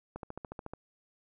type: click train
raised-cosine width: 1 ms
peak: -26 dBFS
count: 9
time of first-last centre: 0.16-0.736 s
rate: 13.9 Hz
effects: none